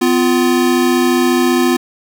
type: tone pair together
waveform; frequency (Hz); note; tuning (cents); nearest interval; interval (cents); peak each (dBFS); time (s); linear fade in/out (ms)
square; 252.7 / 347.5; B3 / F4; +40 / -9; tritone; 551; -14; 0.01-1.77; 10
effects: none